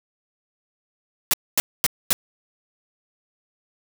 white noise bursts, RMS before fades -18 dBFS, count 4, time 1.31-2.13 s, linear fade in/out 0 ms, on 25 ms, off 240 ms, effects none

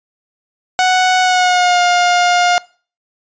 sawtooth tone with pitch glide, 740 to 709.4 Hz, F#5 to F5, 0 to +27 cents, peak -6 dBFS, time 0.79-2.58 s, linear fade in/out 0 ms, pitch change -73 cents, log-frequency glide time 1.21-1.81 s, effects noise-tail reverb RT60 0.4 s tail -23 dB re dry + resampled to 16000 Hz

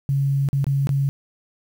sine tone with dropouts, 138.59 Hz, C#3, in tune, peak -17 dBFS, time 0.09-1.09 s, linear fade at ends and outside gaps 0 ms, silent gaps 0.488-0.53 / 0.643-0.667 / 0.871-0.892 s, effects 8-bit

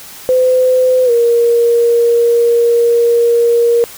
sine tone with pitch glide, 510 to 470.4 Hz, C5 to A#4, -44 to +16 cents, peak -7 dBFS, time 0.29-3.84 s, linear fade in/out 0 ms, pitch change -140 cents, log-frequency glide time 1.05-1.11 s, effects white hiss -33 dBFS RMS until 3.97 s

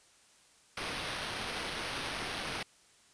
blue noise with sample-and-hold, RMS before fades -38 dBFS, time 0.77-2.63 s, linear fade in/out 5 ms, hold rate 7350 Hz, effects white hiss -63 dBFS RMS until 3.13 s + resampled to 22050 Hz

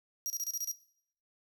sawtooth tone bursts, 5720 Hz, F8, 41 cents sharp, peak -30 dBFS, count 7, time 0.26-0.714 s, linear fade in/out 0 ms, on 40 ms, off 29 ms, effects noise-tail reverb RT60 0.6 s tail -17 dB re dry

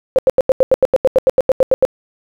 sine tone bursts, 523.3 Hz, C5, in tune, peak -6 dBFS, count 16, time 0.16-1.851 s, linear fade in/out 0 ms, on 26 ms, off 85 ms, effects 8-bit

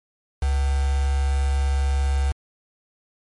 sine tone with quantisation, 68.9 Hz, C#2, 10 cents flat, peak -18 dBFS, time 0.42-2.32 s, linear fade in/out 5 ms, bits 5, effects MP3 48 kbps

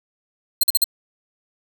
5% pulse tone bursts, 4183 Hz, C8, 1 cent flat, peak -6 dBFS, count 4, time 0.61-0.842 s, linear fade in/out 5 ms, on 25 ms, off 44 ms, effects none

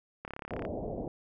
click train, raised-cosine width 0.5 ms, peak -24 dBFS, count 15, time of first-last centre 0.25-0.651 s, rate 34.9 Hz
white low-pass noise, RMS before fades -37 dBFS, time 0.51-1.08 s, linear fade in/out 2 ms, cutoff 690 Hz, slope 48 dB/octave
effects none

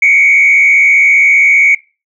sine tone with frequency modulation, 2240 Hz, C#7, 18 cents sharp, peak -3 dBFS, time 0.02-1.75 s, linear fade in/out 5 ms, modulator 75.1 Hz, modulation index 1.1, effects noise-tail reverb RT60 0.3 s tail -22 dB re dry + tanh soft clip ceiling 0 dBFS

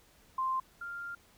sine tone pair in turn, 1046.5 / 1395.6 Hz, C6 / F6, 0 / -2 cents, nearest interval perfect fourth, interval 498 cents, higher second, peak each -29 / -38 dBFS, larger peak first, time 0.38-0.6 / 0.81-1.15 s, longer second, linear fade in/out 5 ms, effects pink hiss -63 dBFS RMS until 1.37 s

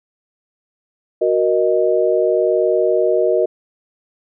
sine chord, D# minor, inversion first, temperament equal with one note detuned, 370 / 470.8 / 622.3 Hz, F#4 / A#4 / D#5, 0 / +17 / 0 cents, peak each -17 dBFS, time 1.21-3.46 s, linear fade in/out 10 ms, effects none

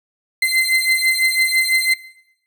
35% pulse beating tone pair, 2064 / 2070 Hz, C7 / C7, -24 / -19 cents, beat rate 6 Hz, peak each -16 dBFS, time 0.42-1.94 s, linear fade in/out 5 ms, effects noise-tail reverb RT60 0.8 s tail -18 dB re dry

